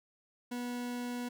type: tone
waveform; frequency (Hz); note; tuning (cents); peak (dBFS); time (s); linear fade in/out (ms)
40% pulse; 244.1; B3; -20; -35; 0.51-1.29; 10
effects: none